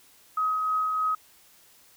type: tone with tremolo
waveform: sine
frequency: 1266 Hz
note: D#6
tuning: 30 cents sharp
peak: -22 dBFS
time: 0.37-1.15 s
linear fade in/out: 5 ms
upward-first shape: triangle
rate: 3.2 Hz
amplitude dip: 30%
effects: white hiss -57 dBFS RMS until 1.96 s